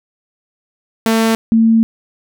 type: tone pair in turn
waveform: sawtooth / sine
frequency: 224.5 / 225.5 Hz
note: A3 / A3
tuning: +35 / +43 cents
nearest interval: unison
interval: 8 cents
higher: second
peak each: -7 dBFS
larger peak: neither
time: 1.06-1.35 / 1.52-1.83 s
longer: second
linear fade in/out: 0 ms
effects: none